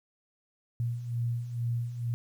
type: beating tone pair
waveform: sine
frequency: 117 / 119.2 Hz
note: A#2 / A#2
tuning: +7 / +39 cents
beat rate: 2.2 Hz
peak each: -36 / -30 dBFS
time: 0.8-2.14 s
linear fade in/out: 0 ms
effects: 10-bit